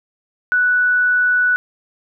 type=tone; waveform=sine; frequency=1480 Hz; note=F#6; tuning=in tune; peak=-12 dBFS; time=0.52-1.56 s; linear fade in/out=0 ms; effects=none